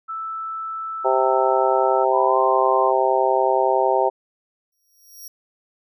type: tone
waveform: sine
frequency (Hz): 1318.5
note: E6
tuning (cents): 0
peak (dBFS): -26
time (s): 0.08-2.05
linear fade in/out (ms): 20
type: harmonic tone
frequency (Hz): 130.81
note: C3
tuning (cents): 0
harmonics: 3 / 4 / 5 / 6 / 7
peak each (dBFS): -22 / -22 / -22 / -22 / -22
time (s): 1.04-4.1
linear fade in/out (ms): 20
type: tone with pitch glide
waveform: sine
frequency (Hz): 987.8 to 1043.5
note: B5 to C6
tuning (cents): 0 to -5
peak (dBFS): -21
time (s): 2.11-2.93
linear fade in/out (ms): 50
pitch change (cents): +95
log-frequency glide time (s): 2.26-2.38
type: tone with exponential growth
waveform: 15% pulse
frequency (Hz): 5650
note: F8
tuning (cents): +19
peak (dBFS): -28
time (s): 4.72-5.28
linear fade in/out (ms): 5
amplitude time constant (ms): 120
effects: none